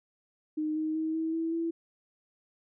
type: tone with pitch steps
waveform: sine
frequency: 307.9 / 312.6 / 317.3 / 322.1 / 327 / 331.9 Hz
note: D#4 / D#4 / D#4 / E4 / E4 / E4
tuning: -18 / +8 / +34 / -40 / -14 / +12 cents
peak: -28 dBFS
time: 0.57-1.71 s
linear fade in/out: 10 ms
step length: 190 ms
effects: none